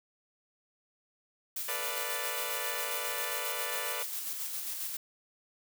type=noise with tremolo; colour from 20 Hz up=blue; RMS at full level=-36 dBFS; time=1.56-4.97 s; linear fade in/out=5 ms; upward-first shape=square; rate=7.4 Hz; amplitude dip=30%
type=chord; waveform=10% pulse; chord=B half-diminished seventh; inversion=third; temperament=equal; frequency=440 / 493.9 / 587.3 / 698.5 Hz; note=A4 / B4 / D5 / F5; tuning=0 / 0 / 0 / 0 cents; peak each=-35 / -31 / -31 / -37 dBFS; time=1.68-4.03 s; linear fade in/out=5 ms
effects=none